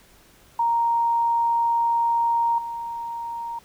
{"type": "tone with level steps", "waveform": "sine", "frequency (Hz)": 932.3, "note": "A#5", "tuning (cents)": 0, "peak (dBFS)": [-18, -28], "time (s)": [0.59, 3.59], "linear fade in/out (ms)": 5, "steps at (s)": 2.58, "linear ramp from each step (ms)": 5, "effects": ["pink hiss -54 dBFS RMS until 3.64 s"]}